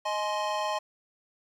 square chord, Ab major, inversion second, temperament equal with one note detuned, 622.3 / 843.7 / 1046.5 Hz, Eb5 / Ab5 / C6, 0 / +27 / 0 cents, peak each -33 dBFS, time 0.05-0.79 s, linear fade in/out 10 ms, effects low-pass 6000 Hz 12 dB/octave + 10-bit

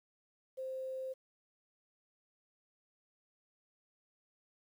sine tone, 523.3 Hz, C5, in tune, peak -38 dBFS, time 0.57-1.14 s, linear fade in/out 20 ms, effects 11-bit

